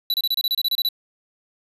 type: tone bursts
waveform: square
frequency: 3951 Hz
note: B7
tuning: in tune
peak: -19 dBFS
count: 12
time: 0.1-0.888 s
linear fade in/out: 2 ms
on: 40 ms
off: 28 ms
effects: resampled to 32000 Hz + 10-bit